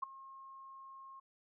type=tone with ADSR envelope; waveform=sine; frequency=1075 Hz; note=C6; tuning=47 cents sharp; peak=-31 dBFS; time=0.02-1.2 s; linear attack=13 ms; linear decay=8 ms; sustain=-19 dB; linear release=9 ms; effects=none